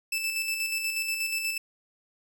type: tone with tremolo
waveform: sawtooth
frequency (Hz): 2637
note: E7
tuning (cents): 0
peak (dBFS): -23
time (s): 0.12-1.58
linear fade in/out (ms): 5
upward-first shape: square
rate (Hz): 8.3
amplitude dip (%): 40
effects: none